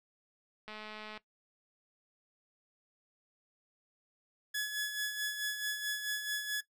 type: click train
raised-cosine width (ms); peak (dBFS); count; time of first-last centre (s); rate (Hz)
0.3; -30; 107; 0.68-1.175; 214
type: tone with tremolo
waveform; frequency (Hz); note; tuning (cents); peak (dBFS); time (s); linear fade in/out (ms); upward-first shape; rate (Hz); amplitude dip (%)
sawtooth; 1698; G#6; +38; -28; 4.54-6.61; 10; sine; 4.6; 55
effects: noise-tail reverb RT60 0.1 s tail -17 dB re dry